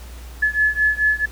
sine beating tone pair, 1714 / 1718.6 Hz, A6 / A6, -46 / -41 cents, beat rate 4.6 Hz, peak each -18 / -19 dBFS, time 0.42-1.26 s, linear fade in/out 10 ms, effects added 60 Hz sine -34 dBFS peak until 1.31 s + pink hiss -44 dBFS RMS until 1.31 s

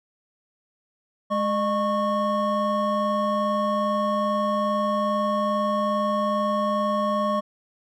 triangle tone cluster, 209.8 / 607 / 1100 Hz, G#3 / D#5 / C#6, +18 / -43 / -14 cents, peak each -25 / -23 / -23 dBFS, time 1.3-7.41 s, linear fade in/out 20 ms, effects none

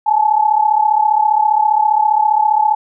sine tone pair together, 845 / 880 Hz, G#5 / A5, +30 / 0 cents, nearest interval minor second, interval 70 cents, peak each -12 / -14 dBFS, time 0.06-2.75 s, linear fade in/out 10 ms, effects none

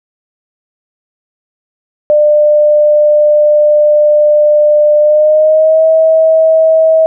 sine tone with pitch glide, 598 to 640.9 Hz, D5 to E5, +31 to -49 cents, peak -4 dBFS, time 2.1-7.06 s, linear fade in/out 0 ms, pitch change +120 cents, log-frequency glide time 5-5.85 s, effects none

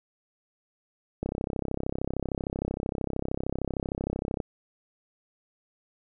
click train, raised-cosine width 2 ms, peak -16 dBFS, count 106, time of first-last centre 1.23-4.402 s, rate 33.1 Hz, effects none

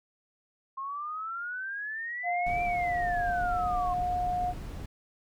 sine exponential two-way sweep, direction up then down, 1064 to 2367 to 1064 Hz, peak -33 dBFS, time 0.77-3.94 s, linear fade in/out 10 ms, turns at 2.63 s
sine tone with pitch glide, 707 to 718.5 Hz, F5 to F5, +21 to +49 cents, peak -27 dBFS, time 2.23-4.54 s, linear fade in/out 50 ms, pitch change +28 cents, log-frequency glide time 3.35-3.59 s
brown noise, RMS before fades -38 dBFS, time 2.46-4.86 s, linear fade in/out 5 ms
effects none

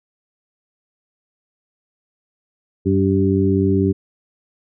harmonic tone with a mistuned harmonic, 96 Hz, G2, 36 cents flat, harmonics 1 / 2 / 3 / 4, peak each -19 / -19 / -19 / -19 dBFS, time 2.85-3.93 s, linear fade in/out 20 ms, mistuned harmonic 4, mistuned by +18 cents, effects none

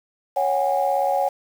sine chord, C# suspended fourth, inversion none, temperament equal with one note detuned, 554.4 / 740 / 817.3 Hz, C#5 / F#5 / G#5, 0 / 0 / -28 cents, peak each -22 dBFS, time 0.36-1.29 s, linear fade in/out 10 ms, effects tanh soft clip ceiling -9 dBFS + 7-bit

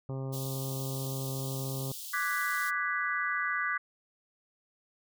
harmonic tone, 133.7 Hz, C3, 38 cents sharp, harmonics 1 / 2 / 3 / 4 / 5 / 6 / 7 / 8 / 9, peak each -34 / -43 / -43 / -45 / -53 / -53 / -55 / -56 / -56 dBFS, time 0.09-1.92 s, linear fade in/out 2 ms
white high-pass noise, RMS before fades -42 dBFS, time 0.32-2.71 s, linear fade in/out 20 ms, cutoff 3100 Hz, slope 48 dB/octave
sine chord, G# half-diminished seventh, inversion second, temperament equal with one note detuned, 1174.7 / 1486.8 / 1661.2 / 1975.5 Hz, D6 / F#6 / G#6 / B6, 0 / +8 / 0 / 0 cents, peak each -34 / -34 / -35 / -34 dBFS, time 2.13-3.78 s, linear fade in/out 10 ms
effects none

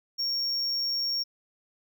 triangle tone, 5530 Hz, F8, 18 cents flat, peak -25 dBFS, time 0.18-1.24 s, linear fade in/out 20 ms, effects none

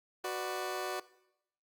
20% pulse chord, B minor, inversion second, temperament just, 370.4 / 493.9 / 592.7 Hz, F#4 / B4 / D5, +2 / 0 / +16 cents, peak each -32 / -38 / -36 dBFS, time 0.24-1 s, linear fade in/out 5 ms, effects noise-tail reverb RT60 0.8 s tail -19 dB re dry + Opus 48 kbps

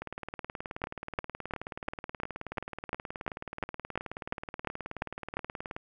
two click trains, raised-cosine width 0.5 ms, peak -22 / -15 dBFS, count 109 / 14, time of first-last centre 0.02-5.765 / 0.84-5.37 s, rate 18.8 / 2.87 Hz, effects none

